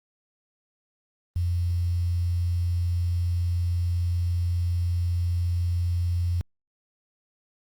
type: tone with quantisation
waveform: sine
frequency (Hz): 87.31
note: F2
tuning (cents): 0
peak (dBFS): -22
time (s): 1.36-6.41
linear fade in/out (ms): 0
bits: 8
effects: Opus 32 kbps